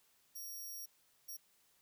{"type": "tone bursts at uneven times", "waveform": "5% pulse", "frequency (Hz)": 5650, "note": "F8", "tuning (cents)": 19, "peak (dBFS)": -39, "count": 2, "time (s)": [[0.35, 0.86], [1.28, 1.37]], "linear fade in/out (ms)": 10, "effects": ["white hiss -72 dBFS RMS until 1.81 s"]}